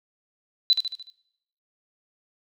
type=tone with echo; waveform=sine; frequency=3993 Hz; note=B7; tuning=18 cents sharp; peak=-14 dBFS; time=0.7-0.73 s; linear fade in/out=0 ms; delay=74 ms; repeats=5; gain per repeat=-6 dB; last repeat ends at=1.1 s; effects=noise-tail reverb RT60 0.8 s tail -20 dB re dry